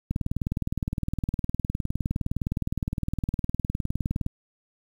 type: click train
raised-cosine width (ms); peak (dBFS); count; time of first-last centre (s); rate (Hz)
5; -14; 82; 0.11-4.264; 19.5
effects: 8-bit